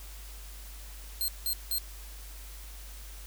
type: tone bursts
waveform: 5% pulse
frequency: 4186 Hz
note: C8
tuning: in tune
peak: -21 dBFS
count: 3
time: 1.21-1.783 s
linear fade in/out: 0 ms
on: 71 ms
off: 180 ms
effects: added 50 Hz sine -43 dBFS peak until 3.26 s + white hiss -50 dBFS RMS until 3.26 s